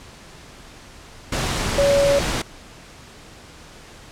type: tone in noise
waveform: sine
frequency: 563 Hz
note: C#5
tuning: 27 cents sharp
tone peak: -14 dBFS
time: 1.78-2.19 s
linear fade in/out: 5 ms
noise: pink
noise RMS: -23 dBFS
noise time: 1.32-2.42 s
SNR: +6 dB
effects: pink hiss -43 dBFS RMS until 4.11 s + low-pass 8000 Hz 12 dB/octave